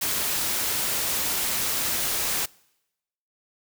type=noise; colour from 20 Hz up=white; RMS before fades=-26 dBFS; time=0.01-2.46 s; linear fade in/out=10 ms; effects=noise-tail reverb RT60 0.9 s tail -25 dB re dry